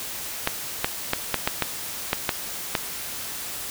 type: clicks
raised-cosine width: 0.3 ms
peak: -4 dBFS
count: 9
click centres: 0.474 / 0.845 / 1.134 / 1.343 / 1.475 / 1.623 / 2.131 / 2.292 / 2.752 s
effects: white hiss -33 dBFS RMS until 3.7 s